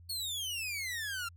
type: exponential sweep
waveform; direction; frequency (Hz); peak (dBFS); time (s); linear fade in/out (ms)
sawtooth; down; 4435 to 1351; -32; 0.09-1.29; 10
effects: added 86 Hz sine -52 dBFS peak until 1.36 s